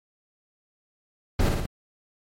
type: noise with echo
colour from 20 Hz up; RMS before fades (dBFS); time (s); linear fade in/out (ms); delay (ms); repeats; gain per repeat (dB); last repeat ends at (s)
brown; -20; 1.39-1.49; 5; 57; 3; -3; 1.661
effects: MP3 64 kbps